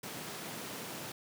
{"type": "high-pass noise", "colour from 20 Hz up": "pink", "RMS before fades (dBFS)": -43, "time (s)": [0.03, 1.12], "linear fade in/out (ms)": 5, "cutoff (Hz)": 130, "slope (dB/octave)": 24, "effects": []}